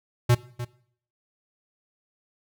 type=tone with echo; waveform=square; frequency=121.3 Hz; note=B2; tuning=31 cents flat; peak=-16 dBFS; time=0.29-0.35 s; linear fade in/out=10 ms; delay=300 ms; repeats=1; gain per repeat=-14 dB; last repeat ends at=0.65 s; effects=noise-tail reverb RT60 0.6 s tail -19 dB re dry